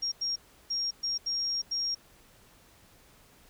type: tone bursts at uneven times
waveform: sine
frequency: 5580 Hz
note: F8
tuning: 2 cents flat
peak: -28 dBFS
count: 6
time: 0.02-0.12 / 0.21-0.36 / 0.7-0.91 / 1.03-1.18 / 1.26-1.62 / 1.71-1.95 s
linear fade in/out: 10 ms
effects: pink hiss -59 dBFS RMS until 3.49 s

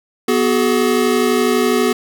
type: tone cluster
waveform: square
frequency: 246.2 / 374.3 / 426.3 Hz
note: B3 / F#4 / G#4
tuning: -5 / +20 / +45 cents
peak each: -18 dBFS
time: 0.28-1.93 s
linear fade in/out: 5 ms
effects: none

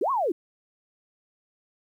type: linear two-way sweep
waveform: sine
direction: up then down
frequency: 293.8 to 1139 to 293.8 Hz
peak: -22 dBFS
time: 0.01-0.32 s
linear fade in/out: 5 ms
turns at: 0.11 s
effects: 10-bit

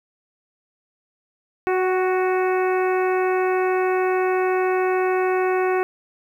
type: harmonic tone with a mistuned harmonic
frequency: 370 Hz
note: F#4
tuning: in tune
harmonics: 1 / 2 / 3 / 4 / 5 / 6 / 7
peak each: -19 / -25 / -29 / -31 / -33 / -35 / -36 dBFS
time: 1.67-5.83 s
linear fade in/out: 0 ms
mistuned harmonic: 2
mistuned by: +18 cents
effects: 9-bit

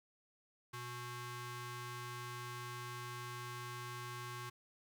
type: ring-modulated tone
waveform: sawtooth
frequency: 487 Hz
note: B4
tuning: 24 cents flat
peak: -37 dBFS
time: 0.73-4.5 s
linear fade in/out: 10 ms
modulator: 610 Hz
effects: none

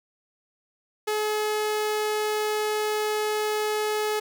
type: tone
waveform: sawtooth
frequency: 425.7 Hz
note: G#4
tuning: 43 cents sharp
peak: -20 dBFS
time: 1.07-4.2 s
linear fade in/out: 10 ms
effects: none

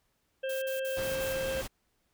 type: harmonic tone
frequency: 530 Hz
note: C5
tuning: 22 cents sharp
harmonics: 1 / 3 / 5 / 6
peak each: -31 / -41 / -45 / -47 dBFS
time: 0.43-1.62 s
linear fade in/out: 10 ms
type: noise bursts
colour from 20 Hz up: blue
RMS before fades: -43 dBFS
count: 5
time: 0.49-1.332 s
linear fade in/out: 5 ms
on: 130 ms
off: 48 ms
type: noise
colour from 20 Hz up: pink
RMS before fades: -39 dBFS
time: 0.96-1.68 s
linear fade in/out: 20 ms
effects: pink hiss -75 dBFS RMS until 2.13 s

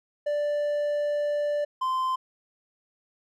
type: tone pair in turn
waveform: triangle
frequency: 587.3 / 1036.8 Hz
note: D5 / C6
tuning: 0 / -16 cents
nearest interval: minor seventh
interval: 984 cents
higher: second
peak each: -22 dBFS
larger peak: neither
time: 0.26-1.65 / 1.81-2.16 s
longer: first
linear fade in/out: 10 ms
effects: none

